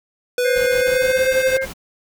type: tone with pitch glide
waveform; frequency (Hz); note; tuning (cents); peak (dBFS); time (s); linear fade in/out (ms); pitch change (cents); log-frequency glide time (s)
square; 493.9 to 518.5; B4 to C5; 0 to -16; -17; 0.38-1.57; 2; +84; 0.71-1.29
type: harmonic tone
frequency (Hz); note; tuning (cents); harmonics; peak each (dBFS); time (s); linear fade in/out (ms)
530; C5; +22; 1 / 3 / 4; -21 / -26 / -27; 0.44-1.66; 20
type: noise bursts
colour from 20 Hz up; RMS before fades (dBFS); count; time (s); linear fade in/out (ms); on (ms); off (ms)
pink; -33; 8; 0.55-1.737; 20; 130; 21
effects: none